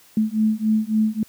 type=beating tone pair; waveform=sine; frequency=215.4 / 219 Hz; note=A3 / A3; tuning=-37 / -8 cents; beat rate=3.6 Hz; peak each=-20 dBFS; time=0.17-1.23 s; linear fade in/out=2 ms; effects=white hiss -52 dBFS RMS until 1.28 s + high-pass 80 Hz 12 dB/octave